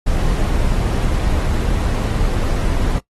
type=noise; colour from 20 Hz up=brown; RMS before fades=-17 dBFS; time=0.06-2.99 s; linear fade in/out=10 ms; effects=noise-tail reverb RT60 0.1 s tail -17 dB re dry + AAC 32 kbps